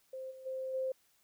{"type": "tone with level steps", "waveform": "sine", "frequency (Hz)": 523.3, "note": "C5", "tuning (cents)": 0, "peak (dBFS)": [-40, -48, -36, -32], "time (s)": [0.13, 0.92], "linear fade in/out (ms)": 5, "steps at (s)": [0.3, 0.45, 0.73], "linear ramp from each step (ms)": 20, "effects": ["white hiss -71 dBFS RMS until 1.23 s"]}